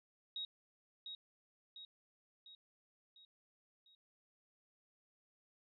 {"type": "tone with echo", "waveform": "sine", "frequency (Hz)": 3784, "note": "A#7", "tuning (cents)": 25, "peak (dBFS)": -40, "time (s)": [0.36, 0.45], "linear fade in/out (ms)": 2, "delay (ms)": 700, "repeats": 5, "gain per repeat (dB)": -5, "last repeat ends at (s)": 3.95, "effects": []}